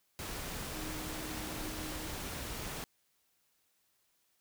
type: tone in noise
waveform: sine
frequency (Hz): 310.5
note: D#4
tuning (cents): -3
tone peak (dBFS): -45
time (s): 0.74-2.07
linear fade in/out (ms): 0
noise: pink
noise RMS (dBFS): -41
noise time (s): 0.19-2.84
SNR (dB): -7
effects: white hiss -75 dBFS RMS until 4.4 s